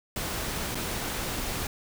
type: noise with dropouts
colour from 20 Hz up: pink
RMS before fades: -32 dBFS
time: 0.16-1.67 s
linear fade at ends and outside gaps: 2 ms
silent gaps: 0.747-0.753 s
effects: none